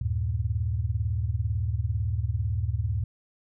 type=tone cluster; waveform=sine; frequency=75.7 / 95.8 / 113.7 Hz; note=D#2 / G2 / A#2; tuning=-47 / -39 / -43 cents; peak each=-29 dBFS; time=0.01-3.04 s; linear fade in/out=5 ms; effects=none